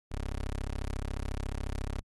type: tone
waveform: 20% pulse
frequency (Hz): 34.11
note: C#1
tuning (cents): -27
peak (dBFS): -28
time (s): 0.11-2.01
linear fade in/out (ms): 10
effects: AAC 32 kbps